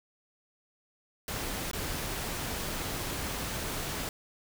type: noise with dropouts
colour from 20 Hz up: pink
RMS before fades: -35 dBFS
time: 1.28-4.09 s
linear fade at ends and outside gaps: 1 ms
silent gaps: 1.713-1.732 s
effects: none